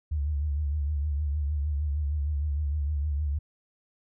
sine tone with vibrato, 73.42 Hz, D2, in tune, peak -25 dBFS, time 0.11-3.39 s, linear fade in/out 10 ms, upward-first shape triangle, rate 6.5 Hz, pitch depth 98 cents each way, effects none

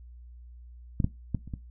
clicks, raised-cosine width 5 ms, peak -14 / -11 / -15 / -30 / -22 dBFS, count 5, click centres 1.002 / 1.044 / 1.347 / 1.476 / 1.538 s, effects noise-tail reverb RT60 0.2 s tail -17 dB re dry + added 60 Hz sine -45 dBFS peak until 1.7 s

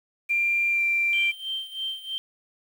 sine tone with pitch glide, 2380 to 2361 Hz, D7 to D7, +22 to +9 cents, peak -20 dBFS, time 0.29-1.32 s, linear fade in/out 20 ms, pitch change -13 cents, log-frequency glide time 0.7-0.82 s
sine tone with tremolo, 3136 Hz, G7, in tune, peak -26 dBFS, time 1.13-2.18 s, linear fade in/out 0 ms, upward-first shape sine, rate 3.1 Hz, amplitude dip 80%
effects tanh soft clip ceiling -12 dBFS + 8-bit

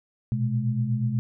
sine tone cluster, 116.1 / 124.3 / 211.9 Hz, A#2 / B2 / G#3, -7 / +12 / +35 cents, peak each -30 / -24 / -29 dBFS, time 0.32-1.19 s, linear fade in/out 0 ms, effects none

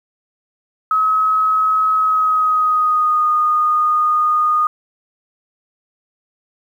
sine tone with pitch glide, 1279 to 1229.7 Hz, D#6 to D#6, +47 to -21 cents, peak -12 dBFS, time 0.91-4.67 s, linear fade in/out 2 ms, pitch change -68 cents, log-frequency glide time 1.96-3.3 s, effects 8-bit

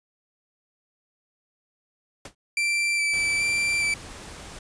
pink noise with exponential decay, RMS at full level -33 dBFS, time 2.25-2.35 s, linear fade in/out 5 ms, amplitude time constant 21 ms
40% pulse tone with vibrato, 2335 Hz, D7, 11 cents flat, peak -21 dBFS, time 2.57-3.94 s, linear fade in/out 2 ms, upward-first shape square, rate 1.2 Hz, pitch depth 11 cents each way
pink noise, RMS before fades -41 dBFS, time 3.13-4.59 s, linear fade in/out 5 ms
effects resampled to 22050 Hz

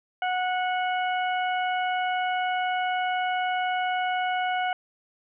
harmonic tone, 734 Hz, F#5, 14 cents flat, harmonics 1 / 2 / 3 / 4, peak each -25 / -31 / -35 / -37 dBFS, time 0.22-4.73 s, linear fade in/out 2 ms, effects none

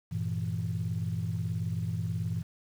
sine chord, E diminished, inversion first, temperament equal, 98 / 116.54 / 164.81 Hz, G2 / Bb2 / E3, 0 / 0 / 0 cents, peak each -33 dBFS, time 0.11-2.43 s, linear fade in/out 20 ms, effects tanh soft clip ceiling -22 dBFS + 9-bit

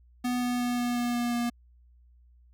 square tone with pitch steps, 246.9 / 245.5 / 244.1 / 242.7 / 241.3 / 239.9 / 238.5 Hz, B3 / B3 / B3 / B3 / B3 / A#3 / A#3, 0 / -10 / -20 / -30 / -40 / +50 / +40 cents, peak -27 dBFS, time 0.24-1.5 s, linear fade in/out 10 ms, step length 180 ms, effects added 60 Hz sine -55 dBFS peak until 2.53 s

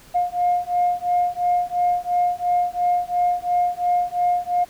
sine beating tone pair, 709 / 711.9 Hz, F5 / F5, +26 / +33 cents, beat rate 2.9 Hz, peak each -20 dBFS, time 0.14-4.65 s, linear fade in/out 20 ms, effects tanh soft clip ceiling -11 dBFS + pink hiss -48 dBFS RMS until 4.69 s

